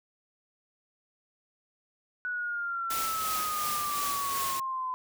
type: exponential sweep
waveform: sine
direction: down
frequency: 1480 to 1016 Hz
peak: -30 dBFS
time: 2.25-4.94 s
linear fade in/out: 0 ms
type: noise with tremolo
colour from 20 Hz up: white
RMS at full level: -33 dBFS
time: 2.9-4.6 s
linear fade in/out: 5 ms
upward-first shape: sine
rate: 2.8 Hz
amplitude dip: 35%
effects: none